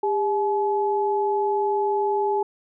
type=tone pair together; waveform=sine; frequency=402.9 / 853.7 Hz; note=G4 / G#5; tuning=+48 / +47 cents; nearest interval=octave + minor second; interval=1299 cents; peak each=-22 / -23 dBFS; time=0.03-2.43 s; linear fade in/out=5 ms; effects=none